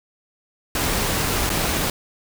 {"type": "noise with dropouts", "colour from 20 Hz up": "pink", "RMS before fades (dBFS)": -22, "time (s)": [0.75, 1.9], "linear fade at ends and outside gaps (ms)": 2, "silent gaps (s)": [1.494, 1.5], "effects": []}